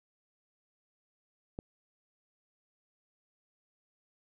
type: click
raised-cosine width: 2 ms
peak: -25 dBFS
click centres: 1.589 s
effects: none